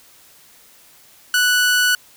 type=tone; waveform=sawtooth; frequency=1480 Hz; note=F#6; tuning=in tune; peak=-10 dBFS; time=1.34-1.95 s; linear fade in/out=2 ms; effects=white hiss -49 dBFS RMS until 2.16 s